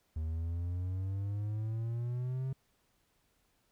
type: exponential sweep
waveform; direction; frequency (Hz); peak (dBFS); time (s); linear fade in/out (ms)
triangle; up; 77.78 to 133.9; -31; 0.16-2.53; 5
effects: pink hiss -74 dBFS RMS until 3.71 s